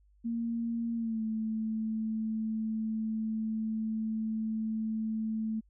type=tone with pitch glide; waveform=sine; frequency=231.8 to 219.9 Hz; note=A#3 to A3; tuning=-10 to -1 cents; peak=-30 dBFS; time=0.24-5.61 s; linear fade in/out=20 ms; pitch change=-91 cents; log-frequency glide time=0.95-1.22 s; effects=added 50 Hz sine -61 dBFS peak until 5.69 s